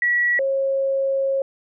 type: tone pair in turn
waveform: sine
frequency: 1933 / 542.4 Hz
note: B6 / C#5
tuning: -38 / -38 cents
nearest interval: octave + minor seventh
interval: 2200 cents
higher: first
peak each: -16 / -18 dBFS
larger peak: first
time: 0.02-0.39 / 0.39-1.42 s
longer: second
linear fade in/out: 2 ms
effects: none